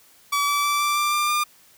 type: tone with pitch steps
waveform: sawtooth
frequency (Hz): 1145 / 1154.3 / 1163.7 / 1173.1 / 1182.6 / 1192.2 / 1201.9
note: D6 / D6 / D6 / D6 / D6 / D6 / D6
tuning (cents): -44 / -30 / -16 / -2 / +12 / +26 / +40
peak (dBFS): -16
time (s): 0.32-1.44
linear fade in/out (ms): 10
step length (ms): 160
effects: white hiss -54 dBFS RMS until 1.77 s